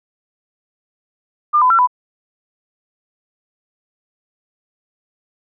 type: tone with pitch steps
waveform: sine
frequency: 1201 / 1008 / 1353 / 995 Hz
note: D6 / B5 / E6 / B5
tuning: +38 / +35 / +45 / +13 cents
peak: -9 dBFS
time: 1.53-1.874 s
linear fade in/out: 20 ms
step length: 86 ms
effects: none